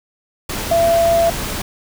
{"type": "tone in noise", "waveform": "sine", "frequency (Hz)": 673, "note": "E5", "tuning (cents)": 36, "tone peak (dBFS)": -11, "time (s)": [0.71, 1.3], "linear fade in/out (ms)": 5, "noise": "pink", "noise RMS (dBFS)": -24, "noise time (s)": [0.49, 1.62], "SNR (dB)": 10, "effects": []}